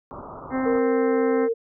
white low-pass noise, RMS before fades -38 dBFS, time 0.11-0.79 s, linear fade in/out 0 ms, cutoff 1300 Hz, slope 96 dB/octave
harmonic tone, 261.6 Hz, C4, in tune, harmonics 1 / 2 / 3 / 4 / 5 / 6 / 7 / 8, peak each -23 / -29 / -33 / -35 / -37 / -39 / -40 / -41 dBFS, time 0.5-1.49 s, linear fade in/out 50 ms
sine tone with pitch glide, 466.2 to 458.7 Hz, A#4 to A#4, 0 to -28 cents, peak -20 dBFS, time 0.65-1.54 s, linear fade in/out 20 ms, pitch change -28 cents, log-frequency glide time 0.78-1.1 s
effects none

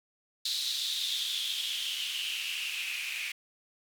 blue noise with band-pass filter sweep, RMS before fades -34 dBFS, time 0.45-3.32 s, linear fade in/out 5 ms, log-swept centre 4000 to 2400 Hz, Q 6.6, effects none

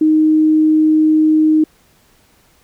sine tone, 311.1 Hz, D#4, in tune, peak -8 dBFS, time 0.01-1.64 s, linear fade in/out 5 ms, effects pink hiss -53 dBFS RMS until 2.63 s

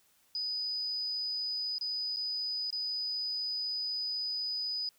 sine tone with dropouts, 4978 Hz, D#8, in tune, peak -32 dBFS, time 0.35-4.89 s, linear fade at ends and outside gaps 1 ms, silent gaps 1.783-1.811 / 2.162-2.169 / 2.704-2.727 s, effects white hiss -68 dBFS RMS until 4.98 s

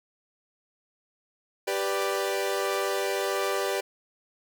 sawtooth chord, G major, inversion none, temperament equal, 392 / 493.9 / 587.3 Hz, G4 / B4 / D5, 0 / 0 / 0 cents, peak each -25 / -28 / -27 dBFS, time 1.67-3.81 s, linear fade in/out 10 ms, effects none

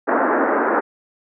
pink band-pass noise, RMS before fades -18 dBFS, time 0.07-0.81 s, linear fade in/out 20 ms, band 250 to 1700 Hz, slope 48 dB/octave, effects none

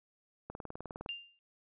click train, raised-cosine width 1 ms, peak -28 dBFS, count 12, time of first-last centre 0.5-1.061 s, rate 19.6 Hz
sine tone with exponential decay, 2794 Hz, F7, in tune, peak -34 dBFS, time 1.09-1.39 s, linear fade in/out 0 ms, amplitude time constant 65 ms
effects resampled to 8000 Hz

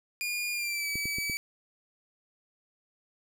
sawtooth tone with pitch glide, 2427 to 2292 Hz, D#7 to D7, -44 to -43 cents, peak -27 dBFS, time 0.21-1.37 s, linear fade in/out 0 ms, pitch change -99 cents, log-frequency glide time 0.52-0.88 s
clicks, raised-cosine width 3 ms, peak -26 dBFS, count 4, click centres 0.956 / 1.056 / 1.185 / 1.298 s
effects none

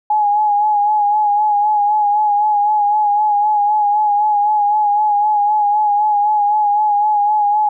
sine tone with vibrato, 835 Hz, G#5, 9 cents sharp, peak -11 dBFS, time 0.1-7.69 s, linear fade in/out 5 ms, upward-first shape sine, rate 3.9 Hz, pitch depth 39 cents each way, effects none

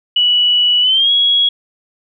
sine tone with pitch glide, 2945 to 3325 Hz, F#7 to G#7, -9 to +1 cents, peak -9 dBFS, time 0.16-1.49 s, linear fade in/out 5 ms, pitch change +210 cents, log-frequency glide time 0.81-1.11 s, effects none

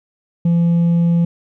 triangle tone with hard clipping, 170 Hz, F3, 46 cents flat, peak -10 dBFS, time 0.45-1.25 s, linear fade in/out 5 ms, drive 1 dB, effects none

